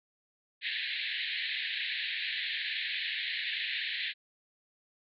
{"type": "band-pass noise", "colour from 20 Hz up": "pink", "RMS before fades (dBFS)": -35, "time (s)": [0.61, 4.14], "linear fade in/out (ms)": 50, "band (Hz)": [1700, 4200], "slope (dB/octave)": 96, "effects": []}